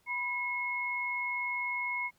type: tone pair together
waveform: sine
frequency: 982 / 2170 Hz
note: B5 / C#7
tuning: -10 / -37 cents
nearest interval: octave + major second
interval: 1373 cents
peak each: -37 / -32 dBFS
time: 0.06-2.11 s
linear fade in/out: 50 ms
effects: pink hiss -70 dBFS RMS until 2.18 s